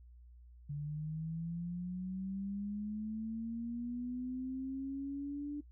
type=linear sweep; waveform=sine; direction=up; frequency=143.4 to 293.7 Hz; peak=-37 dBFS; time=0.69-5.61 s; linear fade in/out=10 ms; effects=noise-tail reverb RT60 0.1 s tail -20 dB re dry + added 60 Hz sine -54 dBFS peak until 5.71 s